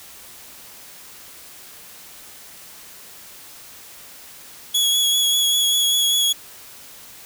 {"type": "tone with vibrato", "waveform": "sawtooth", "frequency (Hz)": 3356, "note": "G#7", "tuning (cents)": 17, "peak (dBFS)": -13, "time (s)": [4.74, 6.33], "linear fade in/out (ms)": 10, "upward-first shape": "sine", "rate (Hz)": 5.1, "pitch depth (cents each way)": 17, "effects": ["white hiss -42 dBFS RMS until 7.25 s"]}